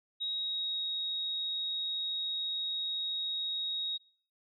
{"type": "tone with pitch glide", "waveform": "sine", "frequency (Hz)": [3797, 3773], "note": ["A#7", "A#7"], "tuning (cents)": [31, 20], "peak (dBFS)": -32, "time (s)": [0.2, 3.98], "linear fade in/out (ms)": 20, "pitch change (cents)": -11, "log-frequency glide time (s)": [0.32, 0.83], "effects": ["noise-tail reverb RT60 0.5 s tail -25 dB re dry"]}